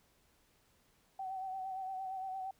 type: tone with vibrato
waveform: sine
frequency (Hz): 760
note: F#5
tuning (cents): +46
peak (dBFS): -38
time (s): 1.19-2.51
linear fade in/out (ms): 5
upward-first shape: sine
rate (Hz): 8.7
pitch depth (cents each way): 36
effects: pink hiss -71 dBFS RMS until 2.59 s